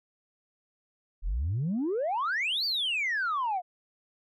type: exponential two-way sweep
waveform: sine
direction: up then down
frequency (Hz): 36.37 to 4735 to 689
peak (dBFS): -25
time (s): 1.22-3.62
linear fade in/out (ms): 50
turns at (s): 2.65
effects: tanh soft clip ceiling -24 dBFS